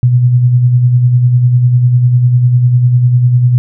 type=tone with tremolo; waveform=sine; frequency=123.47 Hz; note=B2; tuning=in tune; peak=-3 dBFS; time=0.03-3.58 s; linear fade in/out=0 ms; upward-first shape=sine; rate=10 Hz; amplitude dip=45%; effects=none